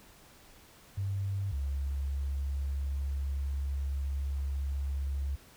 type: tone pair in turn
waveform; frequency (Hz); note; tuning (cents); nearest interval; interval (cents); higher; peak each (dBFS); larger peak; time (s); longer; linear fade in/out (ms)
sine; 98 / 69.16; G2 / C#2; 0 / -3; tritone; 603; first; -30 / -30; neither; 0.97-1.52 / 1.52-5.36; second; 10
effects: pink hiss -57 dBFS RMS until 5.56 s